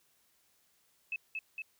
sine tone with echo, 2602 Hz, E7, 23 cents flat, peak -33 dBFS, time 1.12-1.16 s, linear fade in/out 2 ms, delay 230 ms, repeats 2, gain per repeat -2 dB, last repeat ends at 1.62 s, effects white hiss -71 dBFS RMS until 1.79 s

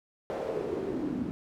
pink noise with band-pass filter sweep, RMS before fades -33 dBFS, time 0.3-1.31 s, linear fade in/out 0 ms, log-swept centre 560 to 230 Hz, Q 3.9, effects none

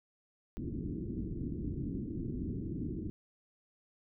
white low-pass noise, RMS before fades -38 dBFS, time 0.57-3.1 s, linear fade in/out 0 ms, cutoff 340 Hz, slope 48 dB/octave, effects none

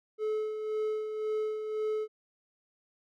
triangle tone with tremolo, 431 Hz, A4, 36 cents flat, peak -26 dBFS, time 0.18-2.08 s, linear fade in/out 50 ms, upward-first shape sine, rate 1.9 Hz, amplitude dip 50%, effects none

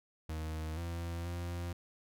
40% pulse tone with pitch steps, 78.8 / 85 / 86.8 Hz, D#2 / F2 / F2, +23 / -46 / -10 cents, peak -36 dBFS, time 0.29-1.73 s, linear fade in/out 5 ms, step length 480 ms, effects none

